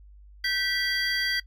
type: tone cluster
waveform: triangle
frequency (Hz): 1545 / 1958 / 3270 / 4661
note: G6 / B6 / G#7 / D8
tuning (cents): -26 / -15 / -28 / -14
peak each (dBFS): -31 / -26 / -32 / -28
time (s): 0.44-1.4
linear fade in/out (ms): 5
effects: noise-tail reverb RT60 0.1 s tail -21 dB re dry + added 50 Hz sine -47 dBFS peak until 1.46 s